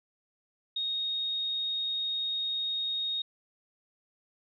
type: tone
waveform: sine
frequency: 3729 Hz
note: A#7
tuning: in tune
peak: -29 dBFS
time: 0.76-3.22 s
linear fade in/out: 5 ms
effects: none